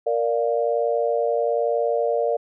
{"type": "chord", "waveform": "sine", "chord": "Bb major", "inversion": "none", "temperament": "equal", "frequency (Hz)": [466.2, 587.3, 698.5], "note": ["Bb4", "D5", "F5"], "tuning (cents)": [0, 0, 0], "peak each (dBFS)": [-22, -23, -26], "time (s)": [0.06, 2.37], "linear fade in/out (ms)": 10, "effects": []}